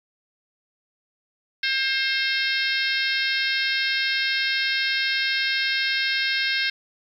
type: harmonic tone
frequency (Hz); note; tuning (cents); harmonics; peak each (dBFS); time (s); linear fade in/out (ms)
532; C5; +29; 3 / 4 / 5 / 6 / 7 / 8 / 9 / 10; -26 / -27 / -30 / -32 / -29 / -31 / -35 / -33; 1.63-6.7; 5
effects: 9-bit